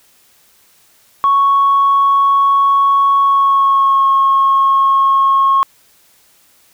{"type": "tone with pitch glide", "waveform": "sine", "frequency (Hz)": [1108.7, 1087.8], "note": ["C#6", "C#6"], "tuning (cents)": [0, -33], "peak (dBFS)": -7, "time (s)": [1.24, 5.63], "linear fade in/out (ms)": 0, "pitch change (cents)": -33, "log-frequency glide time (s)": [3.21, 4.08], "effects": ["tanh soft clip ceiling -4 dBFS", "white hiss -51 dBFS RMS until 6.73 s"]}